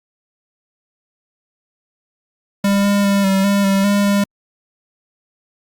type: tone with pitch steps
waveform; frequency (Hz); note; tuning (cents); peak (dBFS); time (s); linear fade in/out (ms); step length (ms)
square; 199.7 / 201.8 / 199.2 / 193.2 / 200.3 / 195.6 / 202.3 / 201.2; G3 / G#3 / G3 / G3 / G3 / G3 / G#3 / G3; +32 / -49 / +28 / -25 / +38 / -4 / -45 / +45; -13; 2.64-4.24; 5; 200
effects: Opus 48 kbps